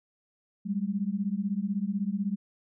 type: beating tone pair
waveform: sine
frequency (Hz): 192.3 / 208.3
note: G3 / G#3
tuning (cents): -33 / +5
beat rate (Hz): 16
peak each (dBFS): -30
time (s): 0.65-2.36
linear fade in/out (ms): 20
effects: none